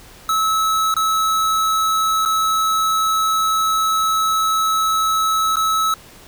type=tone with dropouts; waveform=square; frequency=1298 Hz; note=E6; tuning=27 cents flat; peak=-16 dBFS; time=0.29-5.94 s; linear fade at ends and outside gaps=2 ms; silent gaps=0.941-0.965 / 2.252-2.258 / 5.558-5.568 s; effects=pink hiss -43 dBFS RMS until 6.27 s